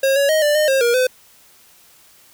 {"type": "tone with pitch steps", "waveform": "square", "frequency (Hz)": [540, 561, 626, 591, 610, 536, 474.4, 509], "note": ["C#5", "C#5", "D#5", "D5", "D#5", "C5", "A#4", "C5"], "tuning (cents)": [-45, 21, 10, 11, -34, 42, 30, -48], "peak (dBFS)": -14, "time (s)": [0.03, 1.07], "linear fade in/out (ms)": 5, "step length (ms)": 130, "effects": ["white hiss -50 dBFS RMS until 2.33 s"]}